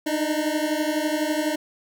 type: beating tone pair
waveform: 25% pulse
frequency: 300.8 / 312.8 Hz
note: D4 / D#4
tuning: +42 / +9 cents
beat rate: 12 Hz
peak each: -21 / -22 dBFS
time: 0.06-1.56 s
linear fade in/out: 10 ms
effects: none